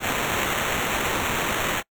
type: noise with sample-and-hold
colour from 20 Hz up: blue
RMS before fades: -25 dBFS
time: 0-1.83 s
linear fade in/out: 50 ms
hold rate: 4900 Hz
effects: noise-tail reverb RT60 0.1 s tail -26 dB re dry

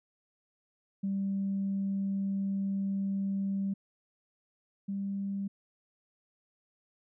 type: tone pair in turn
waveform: sine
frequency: 196 / 197.59 Hz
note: G3 / G3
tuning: 0 / +14 cents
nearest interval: unison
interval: 14 cents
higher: second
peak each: -28 / -31 dBFS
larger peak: first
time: 1.03-3.74 / 4.88-5.48 s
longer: first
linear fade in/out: 10 ms
effects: tanh soft clip ceiling -24 dBFS

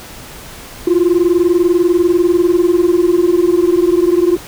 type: tone pair together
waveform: sine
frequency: 339.8 / 360 Hz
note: F4 / F#4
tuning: -47 / -47 cents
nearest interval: minor second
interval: 100 cents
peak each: -10 dBFS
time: 0.87-4.37 s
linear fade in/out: 5 ms
effects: tanh soft clip ceiling -5 dBFS + pink hiss -33 dBFS RMS until 4.47 s

